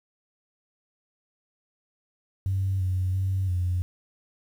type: tone with pitch steps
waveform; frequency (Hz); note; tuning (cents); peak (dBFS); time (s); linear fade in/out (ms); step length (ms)
sine; 96 / 92.5 / 95.2 / 89.7; G2 / F#2 / F#2 / F2; -36 / 0 / +50 / +47; -22; 2.46-3.82; 0; 340
effects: tanh soft clip ceiling -18 dBFS + 9-bit